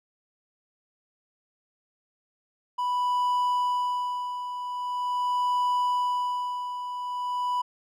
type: tone with tremolo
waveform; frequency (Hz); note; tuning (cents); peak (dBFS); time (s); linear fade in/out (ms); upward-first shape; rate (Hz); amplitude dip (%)
triangle; 987.8; B5; 0; -20; 2.78-7.62; 10; sine; 0.43; 65
effects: none